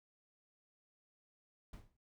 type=noise with exponential decay; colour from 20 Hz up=brown; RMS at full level=-45 dBFS; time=1.73-1.97 s; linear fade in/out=5 ms; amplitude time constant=51 ms; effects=noise-tail reverb RT60 0.1 s tail -20 dB re dry